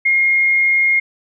sine tone, 2139 Hz, C7, 38 cents sharp, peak -11 dBFS, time 0.05-1 s, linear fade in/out 10 ms, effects none

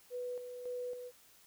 sine tone with tremolo, 493.9 Hz, B4, in tune, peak -37 dBFS, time 0.1-1.12 s, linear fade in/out 50 ms, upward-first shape square, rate 1.8 Hz, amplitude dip 50%, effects white hiss -63 dBFS RMS until 1.46 s

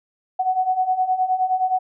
sine beating tone pair, 738 / 747.6 Hz, F#5 / F#5, -5 / +18 cents, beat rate 9.6 Hz, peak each -23 / -19 dBFS, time 0.39-1.79 s, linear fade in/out 10 ms, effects none

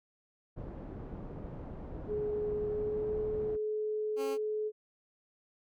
pink low-pass noise, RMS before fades -43 dBFS, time 0.56-3.57 s, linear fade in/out 20 ms, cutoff 570 Hz, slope 12 dB/octave
sine tone with pitch glide, 420.2 to 427.8 Hz, G#4 to A4, +20 to -49 cents, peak -31 dBFS, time 2.07-4.72 s, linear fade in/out 50 ms, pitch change +31 cents, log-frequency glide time 2.67-3.17 s
15% pulse tone, 271.6 Hz, C#4, 35 cents flat, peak -32 dBFS, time 4.16-4.38 s, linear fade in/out 50 ms
effects none

